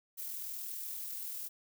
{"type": "noise with amplitude modulation", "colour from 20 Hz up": "violet", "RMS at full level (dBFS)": -40, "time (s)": [0.17, 1.49], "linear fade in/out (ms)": 20, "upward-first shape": "sine", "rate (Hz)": 40.9, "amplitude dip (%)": 30, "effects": []}